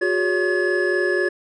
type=tone cluster; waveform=triangle; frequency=362.7 / 406.6 / 564 / 1705 Hz; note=F#4 / G#4 / C#5 / G#6; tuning=-34 / -37 / +30 / +45 cents; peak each=-19 / -23 / -25 / -21 dBFS; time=0.01-1.29 s; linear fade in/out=10 ms; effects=resampled to 22050 Hz